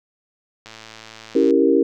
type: click train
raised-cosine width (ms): 0.2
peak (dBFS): -21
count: 95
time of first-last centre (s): 0.66-1.507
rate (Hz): 111
type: chord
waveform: sine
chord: C# diminished seventh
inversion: none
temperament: equal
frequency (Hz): 277.2 / 329.6 / 392 / 466.2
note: C#4 / E4 / G4 / Bb4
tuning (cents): 0 / 0 / 0 / 0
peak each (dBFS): -18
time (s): 1.35-1.83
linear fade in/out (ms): 5
effects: none